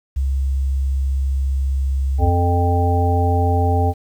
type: tone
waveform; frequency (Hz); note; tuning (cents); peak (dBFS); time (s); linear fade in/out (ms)
sine; 67.4; C#2; -48; -16; 0.16-2.3; 10
type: harmonic tone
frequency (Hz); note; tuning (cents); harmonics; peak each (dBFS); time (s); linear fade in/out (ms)
87.31; F2; 0; 1 / 3 / 5 / 7 / 9; -15 / -25 / -24 / -28 / -21; 2.18-3.94; 50
effects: 8-bit